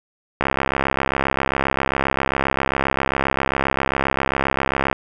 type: click train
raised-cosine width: 0.5 ms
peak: -3 dBFS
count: 306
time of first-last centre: 0.41-4.929 s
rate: 67.5 Hz
effects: none